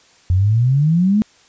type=exponential sweep; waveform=sine; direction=up; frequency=87.31 to 220 Hz; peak=-11 dBFS; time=0.3-1.22 s; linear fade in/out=0 ms; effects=white hiss -51 dBFS RMS until 1.48 s + resampled to 16000 Hz